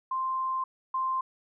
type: tone pair in turn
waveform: sine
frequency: 1046.5 / 1046.5 Hz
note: C6 / C6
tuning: 0 / 0 cents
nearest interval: unison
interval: 0 cents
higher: neither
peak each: -27 / -26 dBFS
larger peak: second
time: 0.11-0.64 / 0.94-1.21 s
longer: first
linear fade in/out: 5 ms
effects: none